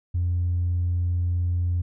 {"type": "tone with tanh clipping", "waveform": "triangle", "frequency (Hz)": 87.7, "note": "F2", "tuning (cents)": 8, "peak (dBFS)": -21, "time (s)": [0.14, 1.82], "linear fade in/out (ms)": 10, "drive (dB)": 5, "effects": []}